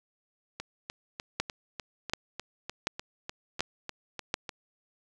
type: two click trains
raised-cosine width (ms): 0.2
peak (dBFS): -10 / -19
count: 5 / 14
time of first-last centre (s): 1.4-4.341 / 0.6-4.492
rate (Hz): 1.36 / 3.34
effects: none